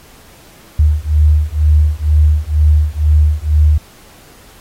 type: beating tone pair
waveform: sine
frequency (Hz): 74.8 / 76.9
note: D2 / D#2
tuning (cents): +32 / -20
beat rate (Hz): 2.1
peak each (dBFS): -11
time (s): 0.79-3.78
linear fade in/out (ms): 5
effects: pink hiss -43 dBFS RMS until 4.6 s + AAC 48 kbps